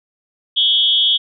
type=tone with amplitude modulation; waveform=sine; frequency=3322 Hz; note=G#7; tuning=in tune; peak=-7 dBFS; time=0.56-1.18 s; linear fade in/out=20 ms; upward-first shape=sine; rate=278 Hz; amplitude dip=100%; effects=none